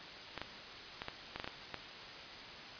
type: clicks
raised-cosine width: 0.3 ms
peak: -23 dBFS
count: 9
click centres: 0.377 / 0.416 / 1.019 / 1.084 / 1.36 / 1.399 / 1.444 / 1.476 / 1.743 s
effects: white hiss -48 dBFS RMS until 2.79 s + resampled to 11025 Hz